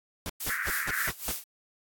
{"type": "noise bursts", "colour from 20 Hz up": "pink", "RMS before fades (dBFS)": -34, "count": 6, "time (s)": [0.26, 1.314], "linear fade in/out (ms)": 0, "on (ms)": 34, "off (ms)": 170}
{"type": "noise with tremolo", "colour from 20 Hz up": "blue", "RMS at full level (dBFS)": -32, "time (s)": [0.4, 1.44], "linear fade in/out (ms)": 5, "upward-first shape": "sine", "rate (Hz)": 3.6, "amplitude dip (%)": 85}
{"type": "band-pass noise", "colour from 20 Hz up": "white", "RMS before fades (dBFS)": -32, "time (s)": [0.49, 1.1], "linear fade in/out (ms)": 10, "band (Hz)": [1400, 1900], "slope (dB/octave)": 48}
{"effects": ["AAC 64 kbps"]}